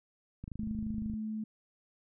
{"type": "click train", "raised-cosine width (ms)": 5, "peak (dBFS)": -29, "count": 19, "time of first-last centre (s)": [0.44, 1.138], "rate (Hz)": 25.8}
{"type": "tone", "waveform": "sine", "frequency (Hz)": 217, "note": "A3", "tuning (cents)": -24, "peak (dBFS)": -34, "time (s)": [0.59, 1.44], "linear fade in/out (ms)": 5}
{"effects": []}